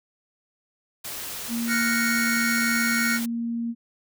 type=noise; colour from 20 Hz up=white; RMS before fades=-34 dBFS; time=1.04-3.26 s; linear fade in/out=10 ms
type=tone; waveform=sine; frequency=233.1 Hz; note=A#3; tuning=in tune; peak=-25 dBFS; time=1.48-3.75 s; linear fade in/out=50 ms
type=chord; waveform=square; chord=Gb major seventh; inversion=third; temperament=equal; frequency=1396.9 / 1480 / 1864.7 / 2217 Hz; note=F6 / Gb6 / Bb6 / Db7; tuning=0 / 0 / 0 / 0 cents; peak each=-29 dBFS; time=1.67-3.2 s; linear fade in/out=50 ms
effects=none